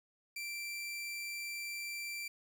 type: tone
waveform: sawtooth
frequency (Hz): 2349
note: D7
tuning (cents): 0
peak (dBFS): -36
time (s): 0.36-2.28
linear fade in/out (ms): 5
effects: 11-bit